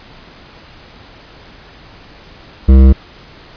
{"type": "tone with hard clipping", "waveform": "sine", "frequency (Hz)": 66.1, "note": "C2", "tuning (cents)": 18, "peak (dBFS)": -4, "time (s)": [2.68, 2.93], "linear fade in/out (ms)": 10, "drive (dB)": 12, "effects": ["pink hiss -39 dBFS RMS until 3.56 s", "resampled to 11025 Hz"]}